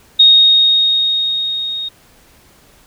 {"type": "tone with level ramp", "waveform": "sine", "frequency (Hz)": 3729, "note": "A#7", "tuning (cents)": 0, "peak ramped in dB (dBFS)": [-3, -20], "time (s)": [0.19, 1.89], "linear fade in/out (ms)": 10, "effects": ["pink hiss -48 dBFS RMS until 2.86 s"]}